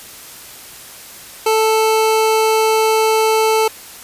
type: tone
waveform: 25% pulse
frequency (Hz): 440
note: A4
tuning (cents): 0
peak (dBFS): -8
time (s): 1.46-3.68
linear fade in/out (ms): 5
effects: white hiss -36 dBFS RMS until 4.03 s + resampled to 32000 Hz